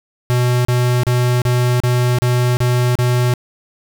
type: tone bursts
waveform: square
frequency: 123.47 Hz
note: B2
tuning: in tune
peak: -13 dBFS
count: 8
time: 0.3-3.338 s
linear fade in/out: 0 ms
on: 350 ms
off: 34 ms
effects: none